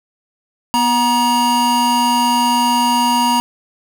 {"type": "tone pair together", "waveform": "square", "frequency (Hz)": [244.7, 950], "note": ["B3", "A#5"], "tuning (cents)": [-16, 33], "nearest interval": "octave + major seventh", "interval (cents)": 2349, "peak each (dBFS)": [-19, -14], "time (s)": [0.74, 3.4], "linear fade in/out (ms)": 0, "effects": []}